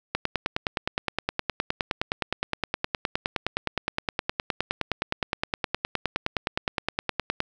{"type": "click train", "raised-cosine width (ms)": 0.3, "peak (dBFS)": -8, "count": 71, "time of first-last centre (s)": [0.15, 7.404], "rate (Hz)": 9.65, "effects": []}